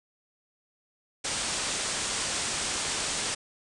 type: low-pass noise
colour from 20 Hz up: white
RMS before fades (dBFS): -31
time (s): 1.24-3.35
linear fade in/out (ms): 10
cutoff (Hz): 9300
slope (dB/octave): 96
effects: none